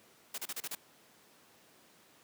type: noise bursts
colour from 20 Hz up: white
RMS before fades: -39 dBFS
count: 6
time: 0.34-0.751 s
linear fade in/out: 5 ms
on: 41 ms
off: 33 ms
effects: pink hiss -62 dBFS RMS until 2.23 s + high-pass 200 Hz 12 dB/octave